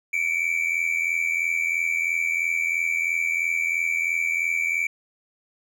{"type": "tone pair together", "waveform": "triangle", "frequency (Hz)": [2255, 2338], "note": ["C#7", "D7"], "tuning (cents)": [29, -8], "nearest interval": "minor second", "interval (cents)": 63, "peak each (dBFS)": [-24, -22], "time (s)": [0.13, 4.87], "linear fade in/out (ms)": 5, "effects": []}